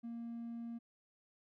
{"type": "tone", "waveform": "triangle", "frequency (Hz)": 233.1, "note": "A#3", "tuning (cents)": 0, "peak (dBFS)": -39, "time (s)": [0.03, 0.79], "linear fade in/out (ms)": 20, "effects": ["tanh soft clip ceiling -36 dBFS"]}